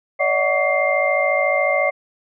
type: tone cluster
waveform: sine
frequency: 572 / 626 / 736 / 1134 / 2102 Hz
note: D5 / D#5 / F#5 / C#6 / C7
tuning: -46 / +10 / -9 / +39 / +7 cents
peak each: -20 / -22 / -24 / -27 / -20 dBFS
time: 0.19-1.91 s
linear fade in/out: 20 ms
effects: none